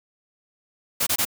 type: noise bursts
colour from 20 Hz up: white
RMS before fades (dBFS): -22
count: 3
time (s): 1-1.252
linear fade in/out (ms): 10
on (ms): 68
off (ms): 24
effects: none